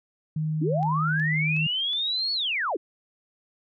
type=tone; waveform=sine; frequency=155.56 Hz; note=D#3; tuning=in tune; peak=-24 dBFS; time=0.36-1.67 s; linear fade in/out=5 ms
type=linear two-way sweep; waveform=sine; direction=up then down; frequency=262.9 to 4435 to 262.9 Hz; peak=-24 dBFS; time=0.61-2.77 s; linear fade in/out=10 ms; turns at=2.33 s
type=click train; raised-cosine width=0.2 ms; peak=-30 dBFS; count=4; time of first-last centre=0.83-1.933 s; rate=2.72 Hz
effects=none